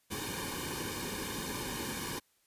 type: noise with comb filter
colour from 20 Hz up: pink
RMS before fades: -38 dBFS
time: 0.1-2.2 s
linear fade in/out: 20 ms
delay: 1.5 ms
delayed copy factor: -0.9
effects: white hiss -72 dBFS RMS until 2.46 s + resampled to 32000 Hz